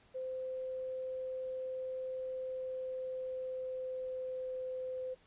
sine tone with pitch glide, 517 to 513.1 Hz, C5 to C5, -21 to -34 cents, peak -37 dBFS, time 0.14-5.15 s, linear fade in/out 20 ms, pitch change -13 cents, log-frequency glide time 2.3-4.79 s, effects pink hiss -66 dBFS RMS until 5.26 s + resampled to 8000 Hz

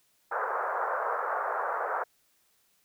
white band-pass noise, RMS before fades -31 dBFS, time 0.31-2.04 s, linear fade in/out 10 ms, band 450 to 1500 Hz, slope 48 dB/octave, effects white hiss -69 dBFS RMS until 2.84 s

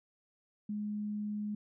sine tone, 209.1 Hz, G#3, 12 cents sharp, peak -34 dBFS, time 0.69-1.55 s, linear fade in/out 5 ms, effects none

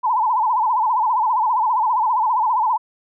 sine tone with vibrato, 932.3 Hz, A#5, in tune, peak -15 dBFS, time 0.03-2.78 s, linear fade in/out 20 ms, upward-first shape sine, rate 15 Hz, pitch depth 160 cents each way, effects none

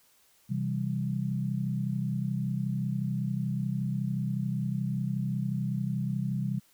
sine chord, C major, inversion none, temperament equal, 130.81 / 164.81 / 196 Hz, C3 / E3 / G3, 0 / 0 / 0 cents, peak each -31 / -34 / -32 dBFS, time 0.49-6.6 s, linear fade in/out 20 ms, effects white hiss -64 dBFS RMS until 6.73 s

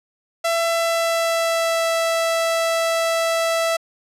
sawtooth tone with pitch glide, 669 to 660.6 Hz, E5 to E5, +25 to +4 cents, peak -14 dBFS, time 0.44-3.77 s, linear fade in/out 10 ms, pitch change -21 cents, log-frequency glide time 0.6-1.87 s, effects low-pass 12000 Hz 12 dB/octave

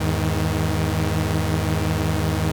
sawtooth tone cluster, 81.4 / 102.8 / 157.3 Hz, E2 / G#2 / D#3, -21 / -17 / +19 cents, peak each -20 dBFS, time 0-2.52 s, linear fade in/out 10 ms, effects none

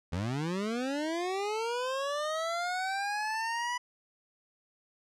25% pulse linear sweep, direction up, 79.9 to 987.8 Hz, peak -27 dBFS, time 0.12-3.78 s, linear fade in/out 10 ms, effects low-pass 7000 Hz 12 dB/octave

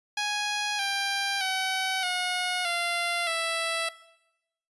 10% pulse tone with pitch steps, 830.6 / 793.5 / 758.2 / 724.3 / 692 / 661.2 Hz, G#5 / G5 / F#5 / F#5 / F5 / E5, 0 / +21 / +42 / -37 / -16 / +5 cents, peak -18 dBFS, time 0.17-3.89 s, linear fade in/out 5 ms, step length 620 ms, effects noise-tail reverb RT60 0.9 s tail -18 dB re dry + resampled to 24000 Hz

